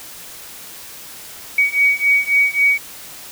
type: beating tone pair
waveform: sine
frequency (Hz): 2254 / 2257.7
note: C#7 / C#7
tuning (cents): +28 / +31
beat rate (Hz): 3.7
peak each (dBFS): -16 / -15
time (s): 1.58-2.78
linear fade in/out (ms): 5
effects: white hiss -36 dBFS RMS until 3.31 s